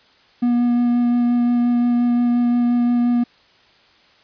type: tone with vibrato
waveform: triangle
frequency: 241 Hz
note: B3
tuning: 42 cents flat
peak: -12 dBFS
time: 0.42-3.24 s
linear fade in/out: 10 ms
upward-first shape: sine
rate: 5.7 Hz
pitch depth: 10 cents each way
effects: white hiss -53 dBFS RMS until 4.23 s + resampled to 11025 Hz